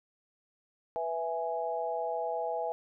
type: chord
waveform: sine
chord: E major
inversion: second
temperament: equal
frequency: 493.9 / 659.3 / 830.6 Hz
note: B4 / E5 / G#5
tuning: 0 / 0 / 0 cents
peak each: -36 / -34 / -35 dBFS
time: 0.96-2.72 s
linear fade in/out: 0 ms
effects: none